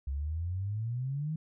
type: exponential sweep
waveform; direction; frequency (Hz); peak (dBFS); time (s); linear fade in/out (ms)
sine; up; 66.2 to 161.3; -31; 0.07-1.36; 5
effects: none